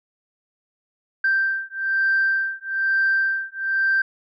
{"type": "beating tone pair", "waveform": "sine", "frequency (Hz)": [1568, 1569.1], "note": ["G6", "G6"], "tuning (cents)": [0, 1], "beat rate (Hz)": 1.1, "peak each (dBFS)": -21, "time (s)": [1.24, 4.02], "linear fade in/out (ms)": 5, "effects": ["tanh soft clip ceiling -12 dBFS"]}